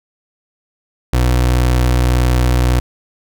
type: tone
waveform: 30% pulse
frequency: 61.7 Hz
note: B1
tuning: 1 cent flat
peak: -8 dBFS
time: 1.13-2.8 s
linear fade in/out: 5 ms
effects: none